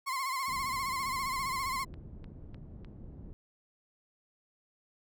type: tone with vibrato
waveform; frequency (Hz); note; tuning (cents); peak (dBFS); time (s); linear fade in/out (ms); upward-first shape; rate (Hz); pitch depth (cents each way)
35% pulse; 1062; C6; +25; -30; 0.06-1.85; 20; sine; 15; 76
type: click train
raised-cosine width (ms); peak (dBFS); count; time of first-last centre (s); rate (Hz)
0.3; -38; 9; 0.43-2.847; 3.31
type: low-pass noise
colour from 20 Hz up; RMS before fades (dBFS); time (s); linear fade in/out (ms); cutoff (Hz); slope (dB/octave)
pink; -47; 0.48-3.33; 0; 260; 12
effects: none